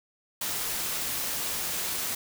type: noise with amplitude modulation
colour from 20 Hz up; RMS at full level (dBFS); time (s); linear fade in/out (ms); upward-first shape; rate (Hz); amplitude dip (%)
white; -30; 0.41-2.15; 5; sine; 279; 25
effects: none